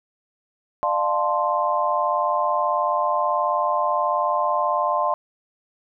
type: chord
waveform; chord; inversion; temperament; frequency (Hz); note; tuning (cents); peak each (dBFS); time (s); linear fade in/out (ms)
sine; D minor seventh; none; equal with one note detuned; 600 / 698.5 / 880 / 1046.5; D5 / F5 / A5 / C6; +37 / 0 / 0 / 0; -25 / -25 / -26 / -22; 0.83-5.14; 0
effects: none